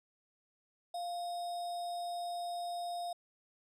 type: tone with sample-and-hold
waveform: sine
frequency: 698.5 Hz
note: F5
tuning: in tune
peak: -36 dBFS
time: 0.94-3.13 s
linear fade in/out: 5 ms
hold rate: 4410 Hz
effects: low-pass 10000 Hz 12 dB/octave